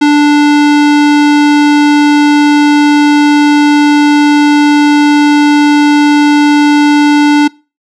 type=tone; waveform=square; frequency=293.7 Hz; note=D4; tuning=in tune; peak=-4 dBFS; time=0.01-7.48 s; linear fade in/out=10 ms; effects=noise-tail reverb RT60 0.3 s tail -23 dB re dry + low-pass 5000 Hz 12 dB/octave